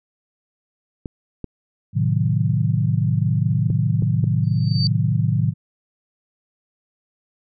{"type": "clicks", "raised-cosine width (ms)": 3, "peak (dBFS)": -16, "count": 5, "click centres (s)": [1.058, 1.443, 3.702, 4.023, 4.241]}
{"type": "chord", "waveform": "sine", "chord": "A diminished seventh", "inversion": "none", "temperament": "equal", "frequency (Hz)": [110, 130.81, 155.56, 185], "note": ["A2", "C3", "Eb3", "Gb3"], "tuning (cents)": [0, 0, 0, 0], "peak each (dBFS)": [-20, -22, -21, -26], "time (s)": [1.93, 5.54], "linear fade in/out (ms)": 50}
{"type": "tone with exponential growth", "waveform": "sine", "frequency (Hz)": 4600, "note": "D8", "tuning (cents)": -37, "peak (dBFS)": -18, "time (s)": [4.44, 4.87], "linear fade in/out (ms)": 1, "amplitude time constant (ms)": 93}
{"effects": []}